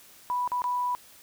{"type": "tone with dropouts", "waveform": "sine", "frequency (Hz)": 986, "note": "B5", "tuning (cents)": -3, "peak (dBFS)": -25, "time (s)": [0.3, 0.95], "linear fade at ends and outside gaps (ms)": 0, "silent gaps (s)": [[0.476, 0.518], [0.619, 0.641]], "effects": ["white hiss -53 dBFS RMS until 1.22 s"]}